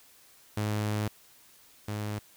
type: tone pair in turn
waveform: sawtooth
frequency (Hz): 105.7 / 105.13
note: G#2 / G#2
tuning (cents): +31 / +22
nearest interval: unison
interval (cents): 9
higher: first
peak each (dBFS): -24 / -28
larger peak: first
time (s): 0.57-1.08 / 1.88-2.19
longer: first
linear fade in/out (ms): 5
effects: white hiss -58 dBFS RMS until 2.36 s